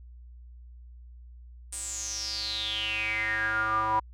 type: tone with band-pass filter sweep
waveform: square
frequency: 109 Hz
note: A2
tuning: 16 cents flat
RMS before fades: -30 dBFS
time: 1.72-4 s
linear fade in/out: 10 ms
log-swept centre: 8800 to 950 Hz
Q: 9.9
effects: added 60 Hz sine -45 dBFS peak until 4.13 s